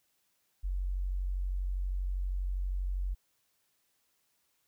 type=tone; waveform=sine; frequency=46.25 Hz; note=F#1; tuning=in tune; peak=-30 dBFS; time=0.63-3.15 s; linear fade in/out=20 ms; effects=white hiss -75 dBFS RMS until 4.67 s